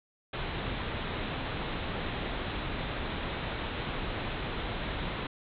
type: low-pass noise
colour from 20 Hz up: pink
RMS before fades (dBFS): -35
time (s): 0.33-5.27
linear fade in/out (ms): 5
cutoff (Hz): 3900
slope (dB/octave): 96
effects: none